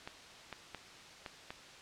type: clicks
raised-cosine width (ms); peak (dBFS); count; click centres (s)
0.3; -26; 5; 0.075 / 0.527 / 0.747 / 1.262 / 1.505
effects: white hiss -53 dBFS RMS until 1.81 s + low-pass 5000 Hz 12 dB/octave